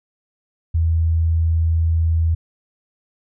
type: tone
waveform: sine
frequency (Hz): 81.9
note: E2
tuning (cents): -11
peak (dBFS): -14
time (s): 0.74-2.35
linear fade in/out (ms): 10
effects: none